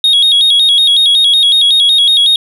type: tone with vibrato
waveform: sine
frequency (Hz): 3520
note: A7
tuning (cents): 0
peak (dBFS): -3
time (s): 0.04-2.36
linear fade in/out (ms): 2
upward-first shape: square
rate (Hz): 5.4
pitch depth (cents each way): 96
effects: tanh soft clip ceiling -4 dBFS